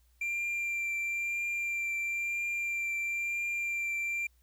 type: tone with vibrato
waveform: triangle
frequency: 2371 Hz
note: D7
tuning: 16 cents sharp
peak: -29 dBFS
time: 0.21-4.27 s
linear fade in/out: 5 ms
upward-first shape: triangle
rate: 1 Hz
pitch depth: 15 cents each way
effects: added 60 Hz sine -63 dBFS peak until 4.42 s + white hiss -73 dBFS RMS until 4.42 s